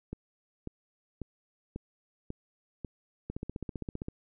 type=two click trains; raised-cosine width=3 ms; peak=-23 / -24 dBFS; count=13 / 6; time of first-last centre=3.3-4.084 / 0.13-2.847 s; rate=15.3 / 1.84 Hz; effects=none